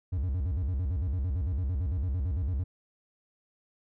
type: tone with vibrato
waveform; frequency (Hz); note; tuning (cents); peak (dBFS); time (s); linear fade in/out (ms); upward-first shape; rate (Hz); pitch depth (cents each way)
triangle; 77.78; D#2; 0; -25; 0.12-2.64; 10; square; 8.9; 280
effects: none